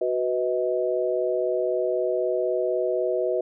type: chord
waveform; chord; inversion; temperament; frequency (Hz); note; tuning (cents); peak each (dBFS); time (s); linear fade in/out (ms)
sine; B major; second; equal with one note detuned; 370 / 493.9 / 633.5; F#4 / B4 / D#5; 0 / 0 / +31; -26; 0.01-3.41; 5
effects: none